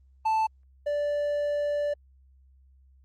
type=tone pair in turn; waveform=triangle; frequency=880 / 584.3 Hz; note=A5 / D5; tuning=0 / -9 cents; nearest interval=perfect fifth; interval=709 cents; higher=first; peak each=-20 / -23 dBFS; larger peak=first; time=0.25-0.47 / 0.86-1.94 s; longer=second; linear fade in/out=10 ms; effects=added 66 Hz sine -55 dBFS peak until 3.04 s + Opus 24 kbps